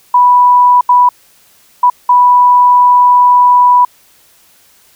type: tone bursts at uneven times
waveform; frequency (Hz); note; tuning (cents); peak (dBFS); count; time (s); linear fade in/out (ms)
sine; 985; B5; -5; -3; 4; 0.14-0.81 / 0.89-1.09 / 1.83-1.9 / 2.09-3.85; 5
effects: white hiss -47 dBFS RMS until 4.95 s